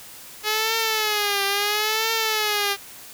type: tone with vibrato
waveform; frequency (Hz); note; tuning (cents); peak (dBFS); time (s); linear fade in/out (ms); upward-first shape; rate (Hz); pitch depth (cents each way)
5% pulse; 423; G#4; +32; -9; 0.43-2.77; 50; triangle; 0.74; 120
effects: white hiss -42 dBFS RMS until 3.13 s